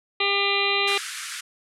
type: harmonic tone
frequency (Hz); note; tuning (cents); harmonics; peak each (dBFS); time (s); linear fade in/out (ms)
399.9; G4; +35; 1 / 2 / 3 / 5 / 6 / 7 / 8 / 9 / 10; -28 / -31 / -29 / -29 / -26 / -28 / -32 / -32 / -28; 0.2-0.98; 5
type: band-pass noise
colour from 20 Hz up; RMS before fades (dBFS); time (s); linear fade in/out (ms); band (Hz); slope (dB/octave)
pink; -34; 0.87-1.41; 10; 1300 to 11000; 48
effects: none